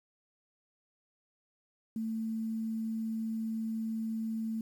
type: tone with quantisation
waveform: sine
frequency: 222.8 Hz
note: A3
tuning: 22 cents sharp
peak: -32 dBFS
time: 1.96-4.61 s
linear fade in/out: 2 ms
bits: 10
effects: none